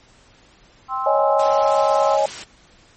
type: harmonic tone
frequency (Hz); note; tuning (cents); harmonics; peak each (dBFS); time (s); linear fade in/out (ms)
261.6; C4; 0; 3 / 4 / 5; -27 / -24 / -26; 0.88-2.18; 50
type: chord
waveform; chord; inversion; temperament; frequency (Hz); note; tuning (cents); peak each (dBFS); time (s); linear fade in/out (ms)
sine; C# suspended second; none; equal; 554.4 / 622.3 / 830.6; C#5 / D#5 / G#5; 0 / 0 / 0; -19; 1.06-2.26; 5
type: noise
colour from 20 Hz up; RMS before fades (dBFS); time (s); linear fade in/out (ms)
white; -32; 1.39-2.44; 5
effects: pink hiss -52 dBFS RMS until 2.96 s + MP3 32 kbps